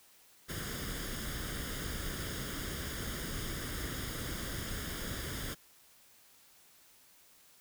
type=noise with comb filter; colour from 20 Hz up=pink; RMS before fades=-39 dBFS; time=0.48-5.55 s; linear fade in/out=20 ms; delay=0.59 ms; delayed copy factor=+0.65; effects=white hiss -62 dBFS RMS until 7.6 s